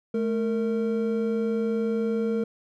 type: tone pair together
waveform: triangle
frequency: 216.9 / 460 Hz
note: A3 / A#4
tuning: -25 / -23 cents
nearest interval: octave + minor second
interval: 1302 cents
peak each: -24 dBFS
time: 0.14-2.44 s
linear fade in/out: 5 ms
effects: none